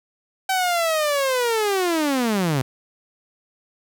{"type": "linear sweep", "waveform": "sawtooth", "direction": "down", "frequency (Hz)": [770, 123.47], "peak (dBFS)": -15, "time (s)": [0.49, 2.62], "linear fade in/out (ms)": 5, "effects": []}